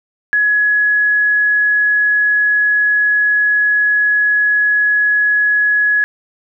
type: tone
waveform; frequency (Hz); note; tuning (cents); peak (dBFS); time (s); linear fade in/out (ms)
sine; 1684; G#6; +24; -10; 0.33-6.04; 0
effects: none